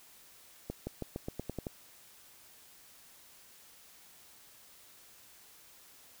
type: accelerating click train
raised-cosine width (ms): 2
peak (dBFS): -23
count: 9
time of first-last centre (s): 0.7-1.668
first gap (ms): 170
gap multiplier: 0.9
effects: white hiss -58 dBFS RMS until 6.2 s